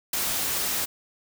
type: noise with ADSR envelope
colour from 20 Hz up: white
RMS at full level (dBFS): -23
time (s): 0.13-0.86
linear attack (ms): 6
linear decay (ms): 7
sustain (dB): -4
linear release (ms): 19
effects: none